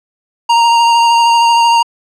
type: tone with vibrato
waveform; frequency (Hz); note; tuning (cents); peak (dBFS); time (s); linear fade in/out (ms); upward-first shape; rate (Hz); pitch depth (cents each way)
square; 932.3; A#5; 0; -7; 0.49-1.83; 10; sine; 13; 15
effects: low-pass 6000 Hz 12 dB/octave